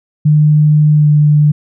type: tone with pitch glide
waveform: sine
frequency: 151.1 to 149.11 Hz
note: D3 to D3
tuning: +50 to +27 cents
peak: -5 dBFS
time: 0.25-1.52 s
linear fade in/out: 10 ms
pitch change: -23 cents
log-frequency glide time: 0.93-1.07 s
effects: none